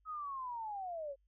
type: linear sweep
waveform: sine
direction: down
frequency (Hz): 1283 to 533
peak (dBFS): -39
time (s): 0.05-1.16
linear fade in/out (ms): 50
effects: added 50 Hz sine -70 dBFS peak until 1.27 s